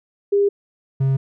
sine / triangle tone pair in turn, 403.1 / 134.52 Hz, G4 / C3, +48 / +48 cents, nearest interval octave + perfect fifth, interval 1900 cents, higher first, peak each -13 dBFS, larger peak neither, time 0.32-0.49 / 1-1.17 s, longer neither, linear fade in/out 10 ms, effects none

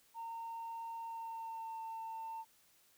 sine tone with pitch glide, 916 to 899.2 Hz, A#5 to A5, -31 to +37 cents, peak -40 dBFS, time 0.14-2.45 s, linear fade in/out 50 ms, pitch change -32 cents, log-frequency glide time 1.01-1.78 s, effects tanh soft clip ceiling -39 dBFS + white hiss -69 dBFS RMS until 2.97 s

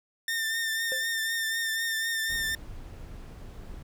sawtooth tone with vibrato, 1806 Hz, A6, 45 cents sharp, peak -24 dBFS, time 0.28-2.55 s, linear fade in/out 2 ms, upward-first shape triangle, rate 4 Hz, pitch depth 35 cents each way
triangle tone with exponential decay, 523.3 Hz, C5, in tune, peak -28 dBFS, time 0.92-1.09 s, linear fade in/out 0 ms, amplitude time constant 35 ms
brown noise, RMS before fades -42 dBFS, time 2.29-3.83 s, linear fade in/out 10 ms
effects none

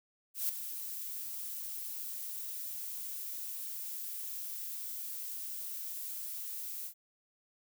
violet noise with ADSR envelope, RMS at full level -31 dBFS, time 0.34-6.94 s, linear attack 150 ms, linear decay 7 ms, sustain -10 dB, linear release 82 ms, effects none

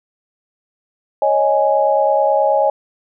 sine chord, C# suspended second, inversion none, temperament just, 554.4 / 623.7 / 831.5 Hz, C#5 / D#5 / G#5, 0 / +4 / +2 cents, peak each -16 dBFS, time 1.22-2.7 s, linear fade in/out 2 ms, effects none

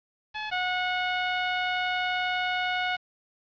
15% pulse tone pair in turn, 856 / 730.2 Hz, A5 / F#5, -48 / -23 cents, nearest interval minor third, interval 275 cents, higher first, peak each -25 / -19 dBFS, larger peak second, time 0.34-0.51 / 0.51-2.97 s, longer second, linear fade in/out 20 ms, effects resampled to 11025 Hz + 8-bit

